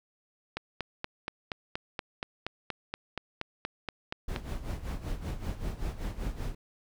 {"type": "click train", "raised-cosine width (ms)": 0.3, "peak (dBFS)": -17, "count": 17, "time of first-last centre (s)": [0.57, 4.361], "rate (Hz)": 4.22}
{"type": "noise with tremolo", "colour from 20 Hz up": "brown", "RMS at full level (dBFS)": -32, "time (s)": [4.28, 6.55], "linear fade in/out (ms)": 5, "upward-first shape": "sine", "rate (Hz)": 5.2, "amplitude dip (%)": 75}
{"effects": []}